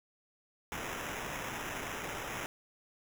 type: noise with sample-and-hold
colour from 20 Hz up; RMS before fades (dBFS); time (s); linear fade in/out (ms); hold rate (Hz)
white; -40; 0.72-2.46; 0; 4410
effects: none